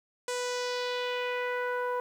sawtooth tone with low-pass filter sweep, 493.9 Hz, B4, in tune, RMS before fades -32 dBFS, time 0.28-2 s, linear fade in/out 2 ms, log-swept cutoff 8400 to 1100 Hz, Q 2.1, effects 10-bit

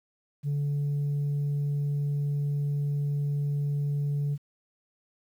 sine tone, 144.1 Hz, D3, 33 cents flat, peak -23 dBFS, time 0.43-4.38 s, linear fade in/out 50 ms, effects tanh soft clip ceiling -24 dBFS + 10-bit

